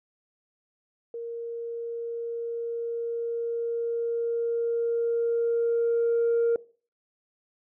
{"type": "tone with level ramp", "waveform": "sine", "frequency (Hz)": 466.2, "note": "A#4", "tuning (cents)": 0, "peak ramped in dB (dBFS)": [-32, -18], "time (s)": [1.14, 6.56], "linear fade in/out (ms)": 2, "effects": ["noise-tail reverb RT60 0.4 s tail -21 dB re dry", "tanh soft clip ceiling -18 dBFS"]}